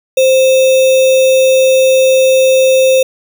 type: tone with sample-and-hold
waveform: sine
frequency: 524 Hz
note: C5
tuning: 2 cents sharp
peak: -5 dBFS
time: 0.17-3.03 s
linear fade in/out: 5 ms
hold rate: 3150 Hz
effects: none